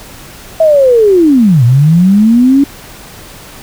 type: linear two-way sweep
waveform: sine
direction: down then up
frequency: 656 to 114.8 to 285.1 Hz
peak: -3 dBFS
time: 0.6-2.64 s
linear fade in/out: 5 ms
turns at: 1.64 s
effects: pink hiss -32 dBFS RMS until 3.62 s